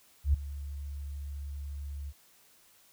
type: tone with ADSR envelope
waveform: sine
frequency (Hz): 71.1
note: C#2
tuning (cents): +45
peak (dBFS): -19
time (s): 0.24-2.13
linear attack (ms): 98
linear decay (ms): 9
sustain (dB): -17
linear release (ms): 43
effects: white hiss -62 dBFS RMS until 2.92 s